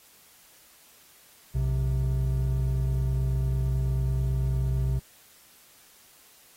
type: tone pair together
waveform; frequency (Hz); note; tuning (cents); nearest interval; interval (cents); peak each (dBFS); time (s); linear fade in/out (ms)
triangle; 61.73 / 130.81; B1 / C3; 0 / 0; octave + minor second; 1300; -24; 1.54-5; 20
effects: white hiss -56 dBFS RMS until 6.56 s + AAC 48 kbps